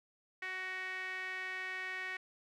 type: tone with band-pass filter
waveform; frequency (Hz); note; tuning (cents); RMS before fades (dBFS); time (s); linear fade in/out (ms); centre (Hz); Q
sawtooth; 373.2; F#4; +15; -41; 0.42-2.17; 5; 2000; 5.7
effects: none